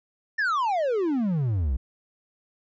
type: exponential sweep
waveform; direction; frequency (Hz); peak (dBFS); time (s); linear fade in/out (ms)
triangle; down; 1826 to 58.27; -20; 0.38-1.77; 10
effects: resampled to 16000 Hz